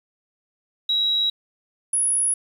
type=tone pair in turn; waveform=sine; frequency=3865 / 10318 Hz; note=B7 / E9; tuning=-38 / -38 cents; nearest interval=octave + perfect fourth; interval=1700 cents; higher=second; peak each=-18 dBFS; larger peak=neither; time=0.89-1.3 / 1.93-2.34 s; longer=neither; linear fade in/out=5 ms; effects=8-bit